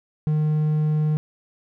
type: tone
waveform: triangle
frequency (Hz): 153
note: D#3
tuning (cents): -29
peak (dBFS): -16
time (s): 0.27-1.17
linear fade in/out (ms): 0
effects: none

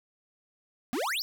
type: exponential sweep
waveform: square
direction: up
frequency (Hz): 220 to 5588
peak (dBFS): -29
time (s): 0.93-1.22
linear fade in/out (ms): 0
effects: none

